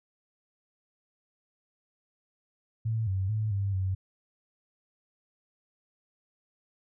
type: tone with pitch steps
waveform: sine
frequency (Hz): 111.9 / 95.3 / 108.2 / 99 / 94.5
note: A2 / G2 / A2 / G2 / F#2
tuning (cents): +30 / -48 / -29 / +18 / +37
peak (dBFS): -26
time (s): 2.85-3.95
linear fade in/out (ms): 10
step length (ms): 220
effects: none